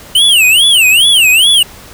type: tone with vibrato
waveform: square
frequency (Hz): 2922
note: F#7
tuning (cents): -22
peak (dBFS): -5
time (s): 0.15-1.63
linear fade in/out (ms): 5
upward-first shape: sine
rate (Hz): 2.4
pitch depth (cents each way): 280
effects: pink hiss -34 dBFS RMS until 1.93 s